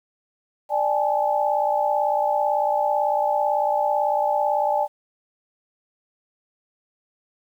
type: tone cluster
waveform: sine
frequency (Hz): 592 / 805 / 863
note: D5 / G5 / A5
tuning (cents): +14 / +46 / -34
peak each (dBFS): -23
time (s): 0.69-4.88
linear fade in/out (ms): 50
effects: 9-bit